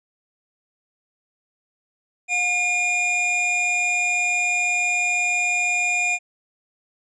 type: tone pair together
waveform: square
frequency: 720 / 2422 Hz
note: F#5 / D#7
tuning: -47 / -47 cents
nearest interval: octave + major sixth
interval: 2100 cents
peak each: -30 / -20 dBFS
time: 2.28-6.19 s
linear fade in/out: 50 ms
effects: resampled to 24000 Hz

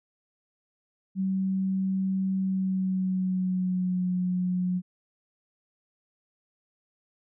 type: tone with pitch glide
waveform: sine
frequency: 190.6 to 181.36 Hz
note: G3 to F#3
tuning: -48 to -34 cents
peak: -24 dBFS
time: 1.15-4.82 s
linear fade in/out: 50 ms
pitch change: -86 cents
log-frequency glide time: 2.38-4.1 s
effects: none

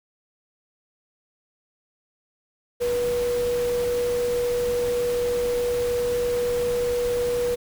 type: tone in noise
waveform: sine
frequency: 484.9 Hz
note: B4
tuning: 32 cents flat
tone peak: -21 dBFS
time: 2.8-7.56 s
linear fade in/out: 20 ms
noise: pink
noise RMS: -35 dBFS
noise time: 2.8-7.56 s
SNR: +11 dB
effects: none

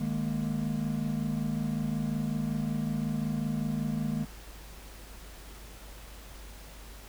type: chord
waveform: triangle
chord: D# suspended fourth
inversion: none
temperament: equal with one note detuned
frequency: 152.36 / 207.7 / 233.1 Hz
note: D#3 / G#3 / A#3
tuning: -36 / 0 / 0 cents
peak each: -31 dBFS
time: 0-4.25 s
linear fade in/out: 10 ms
effects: added 50 Hz sine -46 dBFS peak until 7.08 s + pink hiss -50 dBFS RMS until 7.08 s

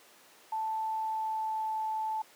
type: tone with pitch glide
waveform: sine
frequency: 880 to 874.4 Hz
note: A5 to A5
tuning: 0 to -11 cents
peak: -30 dBFS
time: 0.52-2.22 s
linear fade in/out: 5 ms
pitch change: -11 cents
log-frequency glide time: 0.86-1.78 s
effects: pink hiss -57 dBFS RMS until 2.35 s + high-pass 400 Hz 12 dB/octave

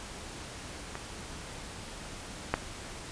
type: clicks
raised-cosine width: 0.5 ms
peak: -21 / -10 dBFS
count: 2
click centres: 0.954 / 2.54 s
effects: pink hiss -43 dBFS RMS until 3.11 s + resampled to 22050 Hz

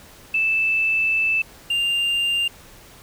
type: tone pair in turn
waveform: sine / triangle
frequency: 2637 / 2794 Hz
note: E7 / F7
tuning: 0 / 0 cents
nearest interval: minor second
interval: 100 cents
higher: second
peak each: -17 dBFS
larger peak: neither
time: 0.34-1.42 / 1.7-2.48 s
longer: first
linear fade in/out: 5 ms
effects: pink hiss -46 dBFS RMS until 3.02 s

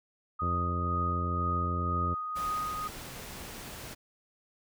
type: tone with tremolo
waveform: sine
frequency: 1244.5 Hz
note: D#6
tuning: in tune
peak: -29 dBFS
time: 0.39-2.88 s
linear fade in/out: 10 ms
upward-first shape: sine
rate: 2 Hz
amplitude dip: 40%
type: harmonic tone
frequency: 87.31 Hz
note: F2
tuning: in tune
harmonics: 1 / 2 / 3 / 4 / 5 / 6 / 7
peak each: -31 / -37 / -41 / -43 / -45 / -47 / -48 dBFS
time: 0.41-2.15 s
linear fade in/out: 20 ms
type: noise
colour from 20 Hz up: pink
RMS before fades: -43 dBFS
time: 2.35-3.95 s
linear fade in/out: 20 ms
effects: none

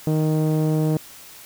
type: tone with low-pass filter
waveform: sawtooth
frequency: 155.56 Hz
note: D#3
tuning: in tune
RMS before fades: -20 dBFS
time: 0.07-0.97 s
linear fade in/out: 2 ms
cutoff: 520 Hz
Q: 1.1
effects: white hiss -43 dBFS RMS until 1.45 s

